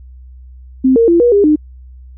sine tone with pitch steps, 260.9 / 460.9 / 340.6 / 481.1 / 405.1 / 303.4 Hz, C4 / A#4 / F4 / B4 / G#4 / D#4, -5 / -20 / -43 / -45 / -43 / -44 cents, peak -6 dBFS, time 0.84-1.56 s, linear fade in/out 10 ms, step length 120 ms, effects added 63 Hz sine -33 dBFS peak until 2.17 s

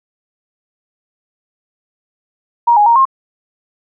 sine tone with pitch steps, 944 / 830 / 934 / 1067 Hz, A#5 / G#5 / A#5 / C6, +22 / -1 / +3 / +34 cents, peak -6 dBFS, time 2.67-3.054 s, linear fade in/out 10 ms, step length 96 ms, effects none

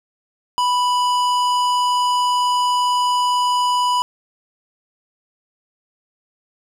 sine tone with hard clipping, 987.8 Hz, B5, in tune, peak -17 dBFS, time 0.58-4.02 s, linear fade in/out 0 ms, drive 14 dB, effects none

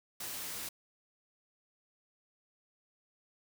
white noise, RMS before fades -41 dBFS, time 0.2-0.69 s, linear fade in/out 5 ms, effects none

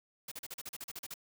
white noise bursts, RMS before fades -43 dBFS, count 12, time 0.28-1.141 s, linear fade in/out 5 ms, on 36 ms, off 39 ms, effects none

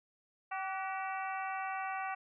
harmonic tone with a mistuned harmonic, 384 Hz, G4, 36 cents flat, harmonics 2 / 3 / 4 / 5 / 6 / 7, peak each -38 / -42 / -44 / -46 / -48 / -49 dBFS, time 0.51-2.15 s, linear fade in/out 10 ms, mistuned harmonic 4, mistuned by -55 cents, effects none

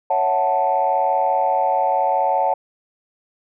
sine chord, F# minor seventh, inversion second, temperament equal, 554.4 / 659.3 / 740 / 880 Hz, C#5 / E5 / F#5 / A5, 0 / 0 / 0 / 0 cents, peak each -22 / -25 / -19 / -19 dBFS, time 0.1-2.54 s, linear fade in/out 5 ms, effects tanh soft clip ceiling -7 dBFS

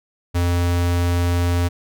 square tone, 87.31 Hz, F2, in tune, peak -17 dBFS, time 0.34-1.69 s, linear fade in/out 20 ms, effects none

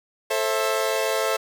sawtooth chord, A minor, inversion none, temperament equal with one note detuned, 440 / 533.6 / 659.3 Hz, A4 / C5 / E5, 0 / +34 / 0 cents, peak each -22 dBFS, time 0.3-1.37 s, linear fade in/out 10 ms, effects none

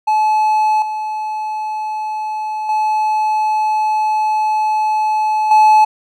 triangle tone with level steps, 860 Hz, A5, 40 cents flat, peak -9 / -17 / -11 / -4 dBFS, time 0.07-5.85 s, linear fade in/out 10 ms, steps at 0.82 / 2.69 / 5.51 s, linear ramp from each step 2 ms, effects none

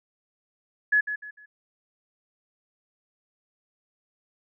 sine tone with echo, 1697 Hz, G#6, 37 cents sharp, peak -17 dBFS, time 0.92-1.01 s, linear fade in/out 10 ms, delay 150 ms, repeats 3, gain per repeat -10 dB, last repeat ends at 1.46 s, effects none

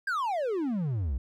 triangle exponential sweep, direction down, 1646 to 57.8 Hz, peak -25 dBFS, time 0.07-1.18 s, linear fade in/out 5 ms, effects none

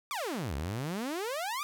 sawtooth exponential two-way sweep, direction down then up, 1235 to 65.5 to 1235 Hz, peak -29 dBFS, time 0.11-1.63 s, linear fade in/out 0 ms, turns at 0.55 s, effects none

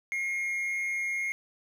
triangle tone with amplitude modulation, 2147 Hz, C7, 44 cents sharp, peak -25 dBFS, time 0.12-1.32 s, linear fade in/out 0 ms, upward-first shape sine, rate 204 Hz, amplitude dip 40%, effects none

